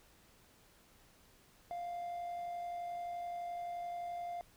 triangle tone with amplitude modulation, 698.5 Hz, F5, in tune, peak -35 dBFS, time 1.71-4.41 s, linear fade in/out 0 ms, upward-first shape sine, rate 51.6 Hz, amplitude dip 35%, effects tanh soft clip ceiling -31 dBFS + pink hiss -65 dBFS RMS until 4.56 s

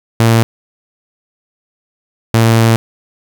sawtooth tone pair in turn, 114.3 / 113.88 Hz, A#2 / A#2, -34 / -40 cents, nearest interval unison, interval 6 cents, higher first, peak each -3 dBFS, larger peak neither, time 0.2-0.43 / 2.34-2.76 s, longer second, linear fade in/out 0 ms, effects 7-bit

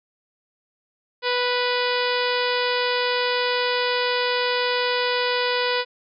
harmonic tone, 492.8 Hz, B4, 4 cents flat, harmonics 1 / 2 / 3 / 4 / 5 / 6 / 7 / 8 / 9 / 10, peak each -24 / -27 / -29 / -30 / -31 / -32 / -32 / -33 / -34 / -34 dBFS, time 1.22-5.85 s, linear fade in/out 50 ms, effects none

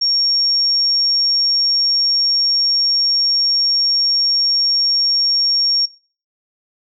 sine tone, 5540 Hz, F8, 15 cents flat, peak -13 dBFS, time 0.01-5.86 s, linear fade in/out 10 ms, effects noise-tail reverb RT60 0.4 s tail -22 dB re dry

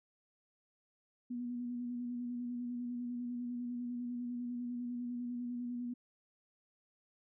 sine tone with vibrato, 243.1 Hz, B3, 27 cents flat, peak -37 dBFS, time 1.3-5.94 s, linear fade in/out 10 ms, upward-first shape square, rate 10 Hz, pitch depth 20 cents each way, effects none

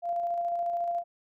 sine tone with tremolo, 691 Hz, F5, 19 cents flat, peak -26 dBFS, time 0.02-1.04 s, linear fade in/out 50 ms, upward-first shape square, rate 14 Hz, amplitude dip 25%, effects none

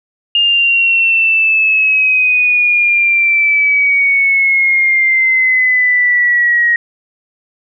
sine exponential sweep, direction down, 2826 to 1884 Hz, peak -8 dBFS, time 0.35-6.76 s, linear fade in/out 2 ms, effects none

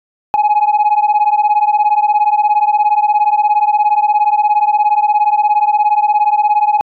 sine beating tone pair, 830.6 / 847.6 Hz, G#5 / G#5, 0 / +35 cents, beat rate 17 Hz, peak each -10 dBFS, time 0.34-6.81 s, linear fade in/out 0 ms, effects tanh soft clip ceiling -6 dBFS

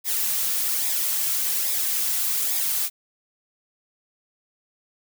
blue noise with flanger, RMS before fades -24 dBFS, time 0.04-2.9 s, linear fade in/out 50 ms, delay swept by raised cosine 0.67 to 3.37 ms, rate 1.2 Hz, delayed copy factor -0.55, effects none

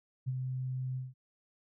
sine tone with ADSR envelope, 129 Hz, C3, 24 cents flat, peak -29 dBFS, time 0.26-1.14 s, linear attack 24 ms, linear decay 36 ms, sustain -4 dB, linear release 180 ms, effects none

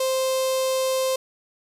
sawtooth tone with notch filter, 523.3 Hz, C5, in tune, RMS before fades -23 dBFS, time 0-1.16 s, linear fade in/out 5 ms, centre 1700 Hz, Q 0.7, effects resampled to 32000 Hz + 8-bit

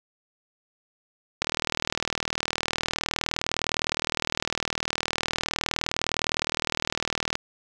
click train, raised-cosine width 0.2 ms, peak -7 dBFS, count 236, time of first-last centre 1.42-7.354 s, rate 39.6 Hz, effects none

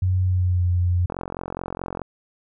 sine tone with pitch glide, 92.4 to 88.84 Hz, F#2 to F2, -2 to +30 cents, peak -17 dBFS, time 0.02-1.06 s, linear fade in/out 5 ms, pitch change -68 cents, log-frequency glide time 0.24-0.66 s
click train, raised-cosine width 1 ms, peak -15 dBFS, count 42, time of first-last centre 1.1-2.017 s, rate 44.7 Hz
effects none

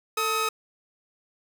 sawtooth tone pair together, 445.7 / 1271 Hz, A4 / D#6, +22 / +36 cents, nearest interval octave + tritone, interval 1814 cents, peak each -26 / -21 dBFS, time 0.17-0.49 s, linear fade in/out 5 ms, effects none

